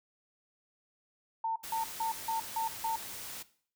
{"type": "tone bursts", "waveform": "sine", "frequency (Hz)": 900, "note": "A5", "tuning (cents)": 39, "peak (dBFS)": -29, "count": 6, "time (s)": [1.44, 2.96], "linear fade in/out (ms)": 5, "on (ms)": 120, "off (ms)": 160}
{"type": "noise", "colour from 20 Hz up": "white", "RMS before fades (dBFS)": -43, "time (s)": [1.63, 3.43], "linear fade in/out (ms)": 10}
{"effects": ["noise-tail reverb RT60 0.5 s tail -17 dB re dry"]}